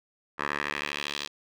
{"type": "tone with band-pass filter sweep", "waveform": "10% pulse", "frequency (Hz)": 72.7, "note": "D2", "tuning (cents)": -17, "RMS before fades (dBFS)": -33, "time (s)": [0.38, 1.28], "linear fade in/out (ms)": 20, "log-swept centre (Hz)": [1400, 4000], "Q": 1.8, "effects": []}